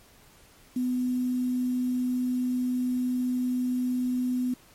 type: tone with quantisation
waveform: sine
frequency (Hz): 250.5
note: B3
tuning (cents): +25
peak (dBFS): -24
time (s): 0.76-4.54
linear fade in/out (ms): 5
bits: 8
effects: pink hiss -56 dBFS RMS until 4.74 s + MP3 64 kbps